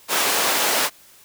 pink high-pass noise, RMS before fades -20 dBFS, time 0.08-0.9 s, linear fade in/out 50 ms, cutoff 520 Hz, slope 12 dB/octave, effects white hiss -50 dBFS RMS until 1.24 s

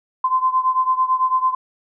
sine beating tone pair, 1030 / 1039 Hz, C6 / C6, -28 / -12 cents, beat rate 9 Hz, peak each -17 / -20 dBFS, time 0.24-1.55 s, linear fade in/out 5 ms, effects none

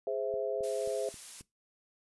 sine chord, Ab augmented, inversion none, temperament equal, 415.3 / 523.3 / 659.3 Hz, Ab4 / C5 / E5, 0 / 0 / 0 cents, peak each -35 dBFS, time 0.07-1.09 s, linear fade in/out 2 ms
click train, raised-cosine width 3 ms, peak -39 dBFS, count 5, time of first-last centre 0.34-1.41 s, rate 3.74 Hz
blue noise, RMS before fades -44 dBFS, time 0.63-1.42 s, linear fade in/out 10 ms
effects noise-tail reverb RT60 0.2 s tail -21 dB re dry + resampled to 24000 Hz

